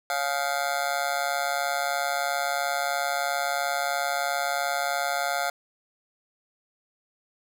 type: tone with amplitude modulation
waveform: 25% pulse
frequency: 703 Hz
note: F5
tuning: 11 cents sharp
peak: -17 dBFS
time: 0.1-5.5 s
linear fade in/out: 2 ms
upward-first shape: sine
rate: 143 Hz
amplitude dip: 95%
effects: none